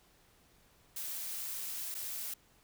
blue noise with dropouts, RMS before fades -40 dBFS, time 0.96-2.34 s, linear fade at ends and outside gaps 5 ms, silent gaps 1.944-1.949 s, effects pink hiss -66 dBFS RMS until 2.63 s

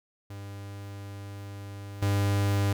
45% pulse tone with level steps, 100.2 Hz, G2, 38 cents sharp, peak -38 / -23 dBFS, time 0.3-2.73 s, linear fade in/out 5 ms, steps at 2.02 s, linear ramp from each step 5 ms, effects none

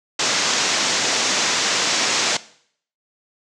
white low-pass noise, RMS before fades -20 dBFS, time 0.19-2.37 s, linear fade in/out 5 ms, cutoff 7100 Hz, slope 48 dB/octave, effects noise-tail reverb RT60 0.6 s tail -18 dB re dry + high-pass 200 Hz 12 dB/octave

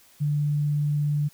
sine tone, 147.2 Hz, D3, 4 cents sharp, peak -21 dBFS, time 0.2-1.29 s, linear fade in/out 20 ms, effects white hiss -56 dBFS RMS until 1.33 s

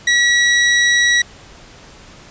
sawtooth tone, 1927 Hz, B6, 43 cents flat, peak -7 dBFS, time 0.07-1.22 s, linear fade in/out 5 ms, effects pink hiss -41 dBFS RMS until 2.3 s + resampled to 16000 Hz

